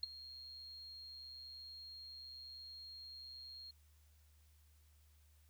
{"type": "tone with ADSR envelope", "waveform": "sine", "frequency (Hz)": 4243, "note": "C8", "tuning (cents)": 23, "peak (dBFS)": -33, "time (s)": [0.03, 3.71], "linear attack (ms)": 3, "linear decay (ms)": 15, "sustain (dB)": -17, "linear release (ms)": 5, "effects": ["added 75 Hz sine -65 dBFS peak until 5.49 s", "white hiss -75 dBFS RMS until 5.49 s"]}